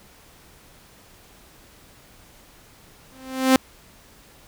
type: tone with exponential growth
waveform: sawtooth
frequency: 261.6 Hz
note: C4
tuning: in tune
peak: -6 dBFS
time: 3.12-3.56 s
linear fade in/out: 0 ms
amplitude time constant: 94 ms
effects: pink hiss -51 dBFS RMS until 4.47 s